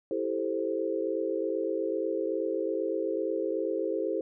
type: chord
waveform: sine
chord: A minor seventh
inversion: second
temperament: equal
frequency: 329.6 / 392 / 440 / 523.3 Hz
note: E4 / G4 / A4 / C5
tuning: 0 / 0 / 0 / 0 cents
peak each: -33 dBFS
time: 0.11-4.21 s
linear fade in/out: 2 ms
effects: none